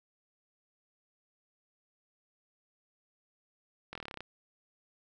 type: slowing click train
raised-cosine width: 0.3 ms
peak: -25 dBFS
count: 11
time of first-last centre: 3.93-4.206 s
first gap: 23 ms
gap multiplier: 1.04
effects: none